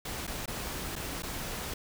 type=noise with dropouts; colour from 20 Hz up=pink; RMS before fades=-37 dBFS; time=0.05-1.74 s; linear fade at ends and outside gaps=5 ms; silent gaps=0.269-0.275 / 0.459-0.477 / 0.956-0.961 / 1.223-1.231 s; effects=none